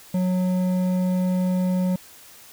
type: tone with hard clipping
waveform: sine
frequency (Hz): 183.1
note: F#3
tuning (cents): -18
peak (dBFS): -21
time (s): 0.14-1.96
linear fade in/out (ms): 5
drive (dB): 8
effects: white hiss -47 dBFS RMS until 2.52 s